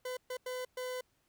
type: tone bursts at uneven times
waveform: 40% pulse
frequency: 505 Hz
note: B4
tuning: 39 cents sharp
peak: -36 dBFS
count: 4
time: 0.05-0.17 / 0.3-0.37 / 0.46-0.65 / 0.77-1.01 s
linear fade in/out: 5 ms
effects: pink hiss -75 dBFS RMS until 1.28 s